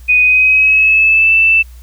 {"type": "tone with pitch glide", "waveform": "sine", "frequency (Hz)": [2489, 2652], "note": ["D#7", "E7"], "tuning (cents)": [0, 10], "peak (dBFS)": -6, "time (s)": [0.08, 1.63], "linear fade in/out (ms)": 20, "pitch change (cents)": 110, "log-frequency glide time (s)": [0.2, 1.34], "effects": ["added 60 Hz sine -32 dBFS peak until 1.82 s", "white hiss -48 dBFS RMS until 1.82 s"]}